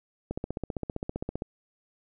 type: click train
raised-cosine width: 2 ms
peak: -18 dBFS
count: 18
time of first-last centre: 0.31-1.421 s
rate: 15.3 Hz
effects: none